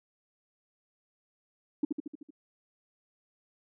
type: tone with echo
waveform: sine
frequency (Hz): 295.7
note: D4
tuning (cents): +12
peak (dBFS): -22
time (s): 1.83-1.85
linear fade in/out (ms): 5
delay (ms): 76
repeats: 6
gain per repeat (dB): -4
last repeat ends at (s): 2.306
effects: tanh soft clip ceiling -19 dBFS